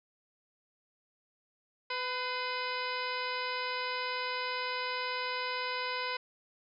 harmonic tone with a mistuned harmonic, 501 Hz, B4, 25 cents sharp, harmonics 1 / 2 / 3 / 4 / 5 / 6 / 7 / 8 / 9 / 10, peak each -41 / -37 / -41 / -40 / -43 / -45 / -52 / -44 / -51 / -44 dBFS, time 1.9-6.17 s, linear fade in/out 5 ms, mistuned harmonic 4, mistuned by +55 cents, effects none

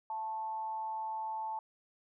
sine tone with amplitude modulation, 880 Hz, A5, in tune, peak -33 dBFS, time 0.1-1.59 s, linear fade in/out 2 ms, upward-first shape sine, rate 207 Hz, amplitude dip 45%, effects none

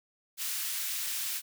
white high-pass noise, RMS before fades -34 dBFS, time 0.37-1.42 s, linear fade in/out 50 ms, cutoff 1800 Hz, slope 12 dB/octave, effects none

